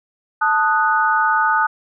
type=chord; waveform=sine; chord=D# diminished; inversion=second; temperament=equal; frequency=880 / 1244.5 / 1480 Hz; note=A5 / D#6 / F#6; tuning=0 / 0 / 0 cents; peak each=-18 dBFS; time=0.41-1.67 s; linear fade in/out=10 ms; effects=none